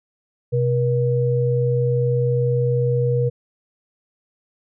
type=tone pair together; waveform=sine; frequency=127.7 / 478.8 Hz; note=C3 / A#4; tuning=-42 / +46 cents; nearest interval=octave + major seventh; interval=2288 cents; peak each=-18 / -20 dBFS; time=0.52-3.3 s; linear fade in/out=20 ms; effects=none